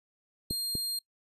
sawtooth tone, 4200 Hz, C8, 6 cents sharp, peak -28 dBFS, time 0.5-0.99 s, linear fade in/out 5 ms
clicks, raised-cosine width 3 ms, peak -22 dBFS, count 2, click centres 0.509 / 0.753 s
effects noise-tail reverb RT60 0.1 s tail -22 dB re dry + resampled to 32000 Hz

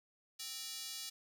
square tone with high-pass filter, 261.6 Hz, C4, in tune, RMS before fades -45 dBFS, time 0.39-1.1 s, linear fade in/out 10 ms, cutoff 4300 Hz, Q 1.5, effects none

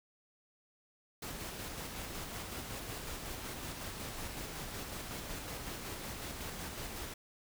pink noise with tremolo, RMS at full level -42 dBFS, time 1.22-7.14 s, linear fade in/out 5 ms, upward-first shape square, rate 5.4 Hz, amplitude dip 25%, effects none

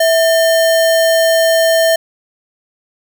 sine tone with sample-and-hold, 655 Hz, E5, 11 cents flat, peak -8 dBFS, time 0-1.96 s, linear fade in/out 5 ms, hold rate 2450 Hz, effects none

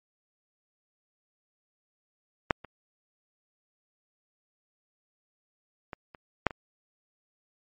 clicks, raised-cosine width 0.5 ms, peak -6 / -27 / -22 / -30 / -6 / -23 dBFS, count 6, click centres 2.508 / 2.647 / 5.932 / 6.148 / 6.467 / 6.508 s, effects MP3 32 kbps

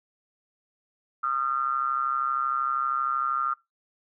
triangle ring-modulated tone, 66.4 Hz, C2, 26 cents sharp, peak -19 dBFS, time 1.23-3.54 s, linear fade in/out 10 ms, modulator 1290 Hz, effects noise-tail reverb RT60 0.2 s tail -22 dB re dry

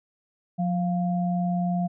sine tone pair together, 178.6 / 698.5 Hz, F3 / F5, +39 / 0 cents, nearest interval 2 octaves, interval 2361 cents, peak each -23 / -30 dBFS, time 0.58-1.88 s, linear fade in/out 20 ms, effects none

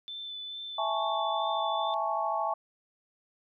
sine tone with vibrato, 3520 Hz, A7, in tune, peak -37 dBFS, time 0.08-1.94 s, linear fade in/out 0 ms, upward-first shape sine, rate 2.3 Hz, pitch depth 14 cents each way
sine chord, A major seventh, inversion second, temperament equal with one note detuned, 659.3 / 826.8 / 880 / 1108.7 Hz, E5 / G#5 / A5 / C#6, 0 / -8 / 0 / 0 cents, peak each -33 dBFS, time 0.78-2.54 s, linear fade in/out 5 ms
effects none

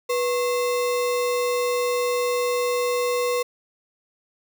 sine tone with sample-and-hold, 490 Hz, B4, 14 cents flat, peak -20 dBFS, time 0.09-3.43 s, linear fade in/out 10 ms, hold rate 1575 Hz, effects none

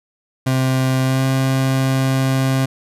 30% pulse tone with pitch glide, 130.81 to 132.79 Hz, C3 to C3, 0 to +26 cents, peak -12 dBFS, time 0.46-2.66 s, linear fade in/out 10 ms, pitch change +26 cents, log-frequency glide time 1.02-1.24 s, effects resampled to 32000 Hz

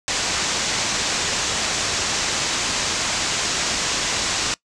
white low-pass noise, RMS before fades -23 dBFS, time 0.08-4.54 s, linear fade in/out 0 ms, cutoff 7600 Hz, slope 48 dB/octave, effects noise-tail reverb RT60 0.1 s tail -22 dB re dry

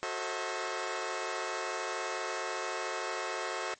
15% pulse chord, F# diminished seventh, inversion none, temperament just, 370 / 444 / 532.8 / 639.4 Hz, F#4 / A4 / C5 / Eb5, 0 / +16 / +31 / +47 cents, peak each -33 dBFS, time 0.03-3.74 s, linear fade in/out 0 ms, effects white hiss -61 dBFS RMS until 3.79 s + MP3 32 kbps

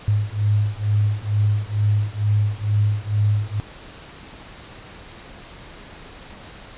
sine beating tone pair, 103.2 / 105.4 Hz, G#2 / G#2, -10 / +26 cents, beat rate 2.2 Hz, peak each -20 dBFS, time 0.08-3.6 s, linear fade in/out 0 ms, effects pink hiss -41 dBFS RMS until 6.77 s + resampled to 8000 Hz

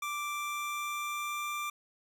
25% pulse tone with pitch glide, 1174.7 to 1182.9 Hz, D6 to D6, 0 to +12 cents, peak -30 dBFS, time 0.02-1.7 s, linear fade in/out 5 ms, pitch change +12 cents, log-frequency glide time 0.29-1.48 s, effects none

